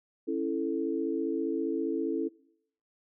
sine chord, A major, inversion first, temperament just, 275 / 330 / 440 Hz, C#4 / E4 / A4, -14 / +2 / 0 cents, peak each -33 / -31 / -33 dBFS, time 0.27-2.29 s, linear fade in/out 20 ms, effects noise-tail reverb RT60 0.7 s tail -22 dB re dry

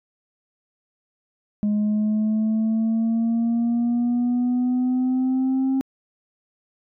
sine exponential sweep, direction up, 207.7 to 267.2 Hz, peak -16 dBFS, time 1.63-5.81 s, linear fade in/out 0 ms, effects tanh soft clip ceiling -17 dBFS

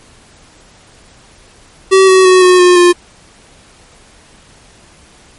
square tone with pitch steps, 382.4 / 376.3 / 370.2 / 364.3 / 358.4 / 352.7 Hz, G4 / F#4 / F#4 / F#4 / F4 / F4, -43 / +29 / +1 / -27 / +45 / +17 cents, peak -4 dBFS, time 1.91-2.93 s, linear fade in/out 20 ms, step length 170 ms, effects pink hiss -43 dBFS RMS until 5.38 s + MP3 48 kbps

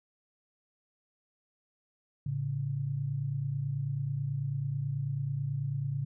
sine tone pair together, 111.3 / 140.48 Hz, A2 / C#3, +20 / +23 cents, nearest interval major third, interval 403 cents, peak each -36 / -31 dBFS, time 2.26-6.05 s, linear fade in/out 5 ms, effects none

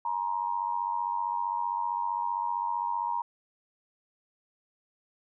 sine tone with amplitude modulation, 946 Hz, A#5, 25 cents sharp, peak -24 dBFS, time 0.05-3.22 s, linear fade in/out 5 ms, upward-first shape sine, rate 95.4 Hz, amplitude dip 80%, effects none

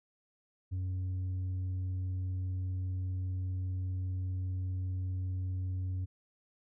sine tone with tanh clipping, 92.5 Hz, F#2, in tune, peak -33 dBFS, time 0.71-6.06 s, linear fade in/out 20 ms, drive 3 dB, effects none

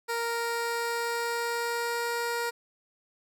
15% pulse tone with pitch glide, 466.2 to 471.3 Hz, A#4 to A#4, 0 to +19 cents, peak -22 dBFS, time 0.08-2.51 s, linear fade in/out 20 ms, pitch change +19 cents, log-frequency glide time 0.23-2.07 s, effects none

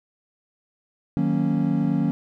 triangle chord, D# minor seventh, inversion none, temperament equal, 155.56 / 185 / 233.1 / 277.2 Hz, D#3 / F#3 / A#3 / C#4, 0 / 0 / 0 / 0 cents, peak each -23 dBFS, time 1.17-2.11 s, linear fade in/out 0 ms, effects none

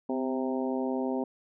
harmonic tone with a mistuned harmonic, 131.7 Hz, C3, 12 cents sharp, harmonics 2 / 3 / 4 / 5 / 6 / 7, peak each -30 / -34 / -36 / -38 / -40 / -41 dBFS, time 0.09-1.24 s, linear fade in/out 5 ms, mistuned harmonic 2, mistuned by -40 cents, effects none

